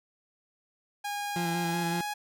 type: tone with pitch glide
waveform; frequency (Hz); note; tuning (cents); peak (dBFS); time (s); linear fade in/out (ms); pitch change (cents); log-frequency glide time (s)
sawtooth; 818 to 831.8; G#5 to G#5; -26 to +2; -28; 1.04-2.14; 10; +28; 1.65-1.77
type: tone with vibrato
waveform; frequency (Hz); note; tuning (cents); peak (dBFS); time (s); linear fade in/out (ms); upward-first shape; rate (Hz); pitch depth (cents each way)
30% pulse; 171.6; F3; -30; -27; 1.36-2.01; 2; square; 5.3; 20
effects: none